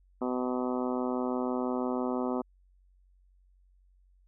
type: harmonic tone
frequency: 126 Hz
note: B2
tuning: 35 cents sharp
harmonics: 2 / 3 / 4 / 5 / 6 / 7 / 8 / 9 / 10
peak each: -31 / -35 / -37 / -39 / -41 / -42 / -43 / -44 / -45 dBFS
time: 0.21-2.42 s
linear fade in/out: 10 ms
effects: added 46 Hz sine -60 dBFS peak until 4.27 s